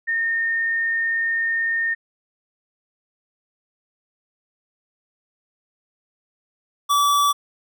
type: tone pair in turn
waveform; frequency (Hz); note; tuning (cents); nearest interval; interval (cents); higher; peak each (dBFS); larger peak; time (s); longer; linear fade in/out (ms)
sine / square; 1829 / 1152.2; A#6 / D6; -33 / -33; minor sixth; 800; first; -19 / -16; second; 0.07-1.95 / 6.89-7.33; first; 20
effects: none